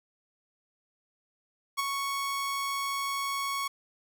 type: tone with ADSR envelope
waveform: sawtooth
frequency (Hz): 1108.7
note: C#6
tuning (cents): 0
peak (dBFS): -21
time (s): 1.77-3.68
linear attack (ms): 24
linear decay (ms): 17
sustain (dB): -5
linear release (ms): 8
effects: none